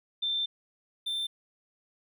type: tone pair in turn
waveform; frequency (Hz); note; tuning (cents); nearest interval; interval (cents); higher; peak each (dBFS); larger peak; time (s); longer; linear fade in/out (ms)
sine / triangle; 3566 / 3566; A7 / A7; +22 / +22; unison; 0; neither; -27 / -28; first; 0.22-0.46 / 1.06-1.27; first; 10
effects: none